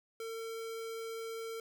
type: tone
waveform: square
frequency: 452.5 Hz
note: A4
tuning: 48 cents sharp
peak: -40 dBFS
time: 0.2-1.6 s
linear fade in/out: 2 ms
effects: none